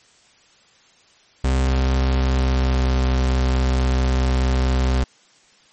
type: tone with pitch glide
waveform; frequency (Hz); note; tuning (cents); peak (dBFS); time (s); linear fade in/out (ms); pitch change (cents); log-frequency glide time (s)
40% pulse; 65.41 to 64.47; C2 to C2; 0 to -25; -15; 1.44-5.04; 5; -25; 2.07-3.05
effects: white hiss -54 dBFS RMS until 5.72 s + MP3 32 kbps